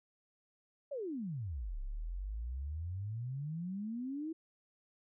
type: exponential two-way sweep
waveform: sine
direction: down then up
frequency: 600 to 32.45 to 330.5 Hz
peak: -37 dBFS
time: 0.91-4.33 s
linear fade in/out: 10 ms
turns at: 1.8 s
effects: none